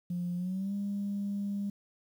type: tone with pitch glide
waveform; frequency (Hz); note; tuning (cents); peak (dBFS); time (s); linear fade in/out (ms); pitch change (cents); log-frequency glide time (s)
sine; 176.3 to 201.3; F3 to G3; +17 to +46; -30; 0.1-1.7; 5; +229; 0.36-0.74
effects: tanh soft clip ceiling -27 dBFS + 10-bit